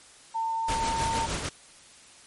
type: tone with pitch glide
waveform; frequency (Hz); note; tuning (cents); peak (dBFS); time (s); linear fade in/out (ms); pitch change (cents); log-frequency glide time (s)
sine; 902 to 907.7; A5 to A#5; +43 to -46; -26; 0.34-1.27; 20; +11; 0.49-1.06
type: noise with tremolo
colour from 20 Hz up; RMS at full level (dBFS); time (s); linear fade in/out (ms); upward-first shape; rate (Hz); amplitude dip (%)
pink; -29; 0.68-1.49; 5; triangle; 6.5; 50
effects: white hiss -52 dBFS RMS until 2.26 s + MP3 48 kbps